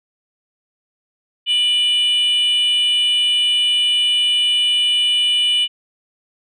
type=tone with frequency modulation; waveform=sine; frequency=2958 Hz; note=F#7; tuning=1 cent flat; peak=-11 dBFS; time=1.46-5.68 s; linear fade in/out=50 ms; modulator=566 Hz; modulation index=0.36; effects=tanh soft clip ceiling -12 dBFS